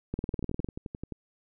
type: two click trains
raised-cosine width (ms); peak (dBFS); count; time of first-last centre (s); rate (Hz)
3; -23 / -18; 10 / 11; 0.34-1.123 / 0.14-0.645; 11.5 / 19.8
effects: none